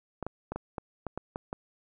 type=clicks; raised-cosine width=1 ms; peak=-20 dBFS; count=9; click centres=0.227 / 0.266 / 0.52 / 0.56 / 0.782 / 1.067 / 1.176 / 1.359 / 1.529 s; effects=none